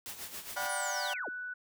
white noise with tremolo, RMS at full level -41 dBFS, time 0.06-0.67 s, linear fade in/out 0 ms, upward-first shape sine, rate 7.3 Hz, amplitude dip 65%
sine tone with pitch glide, 1439 to 1484.6 Hz, F#6 to F#6, -49 to +5 cents, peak -37 dBFS, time 0.56-1.54 s, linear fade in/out 10 ms, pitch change +54 cents, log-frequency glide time 0.9-0.95 s
sawtooth chord, G major seventh, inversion second, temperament just, 588 / 735 / 784 / 980 Hz, D5 / F#5 / G5 / B5, +2 / -12 / 0 / -14 cents, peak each -36 dBFS, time 0.56-1.14 s, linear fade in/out 10 ms
sine linear sweep, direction down, 10000 to 207.7 Hz, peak -38 dBFS, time 0.69-1.29 s, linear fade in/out 5 ms
effects none

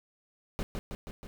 brown noise with echo, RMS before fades -32 dBFS, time 0.59-0.63 s, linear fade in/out 0 ms, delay 160 ms, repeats 4, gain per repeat -3 dB, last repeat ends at 1.27 s, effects none

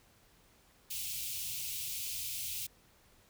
white band-stop noise, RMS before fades -39 dBFS, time 0.9-2.67 s, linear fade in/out 10 ms, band 140 to 2400 Hz, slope 48 dB/octave, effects pink hiss -65 dBFS RMS until 3.29 s

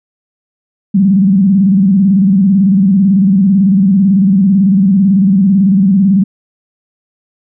sine tone with vibrato, 193.4 Hz, G3, 23 cents flat, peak -5 dBFS, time 0.94-6.24 s, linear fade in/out 10 ms, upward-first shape square, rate 18 Hz, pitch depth 98 cents each way, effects none

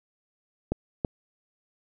clicks, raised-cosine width 2 ms, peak -12 dBFS, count 2, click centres 0.72 / 1.048 s, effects none

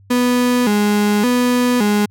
35% pulse tone with vibrato, 226.1 Hz, A3, 47 cents sharp, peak -11 dBFS, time 0.1-2.06 s, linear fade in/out 10 ms, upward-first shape square, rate 0.88 Hz, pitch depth 150 cents each way, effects added 98 Hz sine -44 dBFS peak until 2.1 s

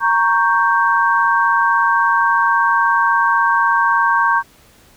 sine chord, G diminished, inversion first, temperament equal, 932.3 / 1108.7 / 1568 Hz, Bb5 / Db6 / G6, 0 / 0 / 0 cents, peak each -16 dBFS, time 0-4.43 s, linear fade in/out 50 ms, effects pink hiss -49 dBFS RMS until 4.96 s

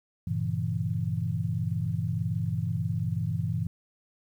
sine chord, G diminished seventh, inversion none, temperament equal, 98 / 116.54 / 138.59 / 164.81 Hz, G2 / Bb2 / Db3 / Fb3, 0 / 0 / 0 / 0 cents, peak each -32 / -31 / -35 / -31 dBFS, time 0.27-3.67 s, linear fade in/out 5 ms, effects 10-bit

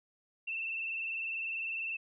sine tone with vibrato, 2675 Hz, E7, 25 cents sharp, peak -34 dBFS, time 0.47-1.97 s, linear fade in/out 10 ms, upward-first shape sine, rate 20 Hz, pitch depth 46 cents each way, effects none

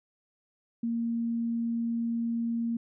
sine tone, 232.1 Hz, A#3, 7 cents flat, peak -27 dBFS, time 0.83-2.77 s, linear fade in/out 5 ms, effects none

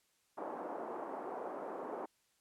white band-pass noise, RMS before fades -43 dBFS, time 0.37-2.06 s, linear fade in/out 10 ms, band 270 to 940 Hz, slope 24 dB/octave, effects white hiss -75 dBFS RMS until 2.4 s + low-pass 11000 Hz 12 dB/octave

